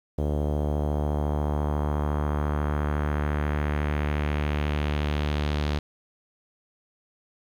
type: tone with low-pass filter sweep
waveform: sawtooth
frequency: 74.1 Hz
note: D2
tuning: 16 cents sharp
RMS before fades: -26 dBFS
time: 0.18-5.79 s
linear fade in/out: 5 ms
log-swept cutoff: 550 to 4100 Hz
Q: 1.7
effects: 9-bit